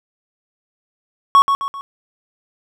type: tone with echo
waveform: triangle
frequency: 1108.7 Hz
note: C#6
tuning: in tune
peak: -4 dBFS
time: 1.35-1.42 s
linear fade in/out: 0 ms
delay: 130 ms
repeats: 3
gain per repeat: -7 dB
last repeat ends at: 1.81 s
effects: none